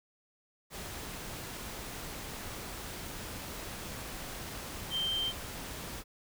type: tone in noise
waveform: sine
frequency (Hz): 3138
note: G7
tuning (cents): +1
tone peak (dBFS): -30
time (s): 4.9-5.33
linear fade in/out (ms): 50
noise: pink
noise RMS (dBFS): -42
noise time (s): 0.7-6.04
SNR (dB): +9
effects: none